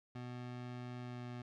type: tone with pitch glide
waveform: 25% pulse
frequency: 123.47 to 122.4 Hz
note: B2 to B2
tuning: 0 to -15 cents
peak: -40 dBFS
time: 0.15-1.42 s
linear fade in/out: 5 ms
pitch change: -15 cents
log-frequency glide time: 1-1.3 s
effects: low-pass 4000 Hz 12 dB/octave